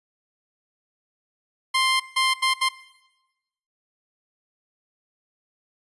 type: tone bursts at uneven times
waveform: 15% pulse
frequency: 1049 Hz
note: C6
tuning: 4 cents sharp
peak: -12 dBFS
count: 4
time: 1.74-2 / 2.16-2.34 / 2.42-2.54 / 2.61-2.69 s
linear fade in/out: 10 ms
effects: noise-tail reverb RT60 1.0 s tail -18 dB re dry + resampled to 24000 Hz